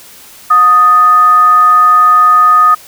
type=tone with frequency modulation; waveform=sine; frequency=1244.5 Hz; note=D#6; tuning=in tune; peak=-3 dBFS; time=0.5-2.75 s; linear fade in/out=10 ms; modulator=523 Hz; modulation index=0.22; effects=white hiss -36 dBFS RMS until 2.87 s